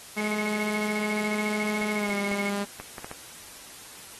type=tone with pitch glide; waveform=sawtooth; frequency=211.1 to 201.8 Hz; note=G#3 to G#3; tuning=+29 to -49 cents; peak=-24 dBFS; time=0.16-2.65 s; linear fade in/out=20 ms; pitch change=-78 cents; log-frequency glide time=1.94-2.15 s
type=tone with tremolo; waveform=sine; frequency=2184 Hz; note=C#7; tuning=26 cents flat; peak=-29 dBFS; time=0.17-2.51 s; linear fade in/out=10 ms; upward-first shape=square; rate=14 Hz; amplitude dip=80%
type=clicks; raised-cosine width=0.5 ms; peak=-22 dBFS; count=7; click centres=1.814 / 2.094 / 2.315 / 2.8 / 2.982 / 3.045 / 3.114 s
effects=white hiss -45 dBFS RMS until 4.19 s + AAC 32 kbps